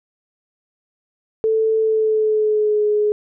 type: tone with pitch glide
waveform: sine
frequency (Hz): 441.5 to 420.1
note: A4 to G#4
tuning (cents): +6 to +20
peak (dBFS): -14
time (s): 1.44-3.12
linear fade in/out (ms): 0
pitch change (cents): -86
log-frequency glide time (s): 1.79-2.85
effects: none